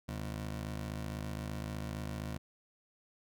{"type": "ring-modulated tone", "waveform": "25% pulse", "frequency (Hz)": 103.83, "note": "G#2", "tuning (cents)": 0, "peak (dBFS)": -31, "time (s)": [0.08, 2.38], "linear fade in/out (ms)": 10, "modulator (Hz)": 27.7, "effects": []}